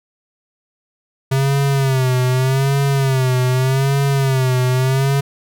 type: tone with vibrato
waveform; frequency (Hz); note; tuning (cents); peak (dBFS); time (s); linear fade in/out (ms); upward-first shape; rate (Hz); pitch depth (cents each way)
square; 132.9; C3; +27; -14; 1.31-5.21; 10; sine; 0.83; 84
effects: none